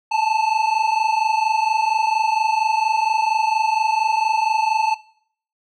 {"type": "tone pair together", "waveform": "square", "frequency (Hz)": [864, 888.3], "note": ["A5", "A5"], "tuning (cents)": [-32, 16], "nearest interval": "unison", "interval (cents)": 48, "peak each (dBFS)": [-21, -20], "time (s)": [0.11, 4.95], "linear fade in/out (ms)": 10, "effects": ["noise-tail reverb RT60 0.6 s tail -19 dB re dry", "low-pass 4000 Hz 12 dB/octave"]}